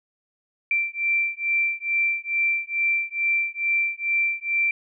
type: beating tone pair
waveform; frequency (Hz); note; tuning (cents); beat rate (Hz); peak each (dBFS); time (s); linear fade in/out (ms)
sine; 2349 / 2351.3; D7 / D7; 0 / +1; 2.3; -24; 0.71-4.71; 2
effects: none